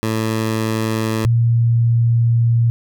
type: tone pair in turn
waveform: 15% pulse / sine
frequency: 110.8 / 116.87 Hz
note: A2 / A#2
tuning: +13 / +5 cents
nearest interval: minor second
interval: 92 cents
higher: second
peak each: -11 dBFS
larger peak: neither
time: 0.03-1.25 / 1.25-2.7 s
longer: second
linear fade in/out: 0 ms
effects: none